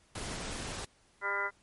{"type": "noise", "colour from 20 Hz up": "pink", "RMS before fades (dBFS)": -39, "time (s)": [0.15, 0.85], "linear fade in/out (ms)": 5}
{"type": "harmonic tone", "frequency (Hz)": 200.3, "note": "G3", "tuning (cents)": 38, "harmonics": [2, 3, 4, 5, 6, 7, 8, 9, 10], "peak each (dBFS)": [-42, -43, -46, -37, -44, -34, -46, -45, -35], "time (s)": [1.21, 1.51], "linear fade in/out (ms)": 50}
{"effects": ["pink hiss -66 dBFS RMS until 1.62 s", "MP3 48 kbps"]}